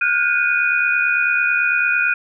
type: tone cluster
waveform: sine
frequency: 1422 / 1491 / 1584 / 2470 Hz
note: F6 / F#6 / G6 / D#7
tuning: +31 / +13 / +18 / -13 cents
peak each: -19 / -22 / -25 / -18 dBFS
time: 0.01-2.14 s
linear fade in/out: 5 ms
effects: none